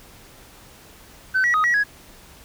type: tone with pitch steps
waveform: sine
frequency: 1525 / 1928 / 1253 / 1921 / 1667 Hz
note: G6 / B6 / D#6 / B6 / G#6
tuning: -48 / -42 / +12 / -48 / +6 cents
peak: -14 dBFS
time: 1.34-1.84 s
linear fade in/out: 20 ms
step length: 100 ms
effects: tanh soft clip ceiling -14 dBFS + pink hiss -47 dBFS RMS until 2.44 s

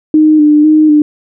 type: tone with vibrato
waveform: sine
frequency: 303.9 Hz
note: D#4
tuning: 41 cents flat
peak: -3 dBFS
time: 0.14-1.02 s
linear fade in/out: 2 ms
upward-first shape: square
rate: 2 Hz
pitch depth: 27 cents each way
effects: none

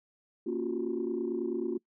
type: chord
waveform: sine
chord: Gb major seventh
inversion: first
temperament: equal with one note detuned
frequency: 233.1 / 277.2 / 349.2 / 378.4 Hz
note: Bb3 / Db4 / F4 / Gb4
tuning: 0 / 0 / 0 / +39 cents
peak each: -36 / -37 / -32 / -35 dBFS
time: 0.46-1.78 s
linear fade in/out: 10 ms
effects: noise-tail reverb RT60 0.1 s tail -23 dB re dry + tanh soft clip ceiling -22 dBFS

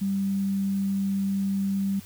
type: tone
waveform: sine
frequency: 196 Hz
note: G3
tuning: in tune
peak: -23 dBFS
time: 0.01-2 s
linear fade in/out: 10 ms
effects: added 91 Hz sine -48 dBFS peak until 2.05 s + white hiss -49 dBFS RMS until 2.05 s

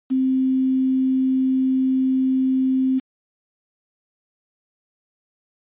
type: tone with quantisation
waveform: sine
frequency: 261.6 Hz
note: C4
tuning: in tune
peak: -16 dBFS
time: 0.1-3 s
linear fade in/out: 20 ms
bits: 7
effects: resampled to 8000 Hz

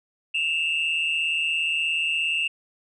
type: tone pair together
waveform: sine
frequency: 2637 / 2794 Hz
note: E7 / F7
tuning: 0 / 0 cents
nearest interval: minor second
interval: 100 cents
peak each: -23 / -23 dBFS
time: 0.34-2.48 s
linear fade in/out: 10 ms
effects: tanh soft clip ceiling -18 dBFS

